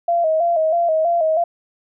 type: tone with vibrato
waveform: sine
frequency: 659.3 Hz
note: E5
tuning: in tune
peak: -14 dBFS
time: 0.08-1.44 s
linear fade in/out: 5 ms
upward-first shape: square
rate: 3.1 Hz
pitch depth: 69 cents each way
effects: none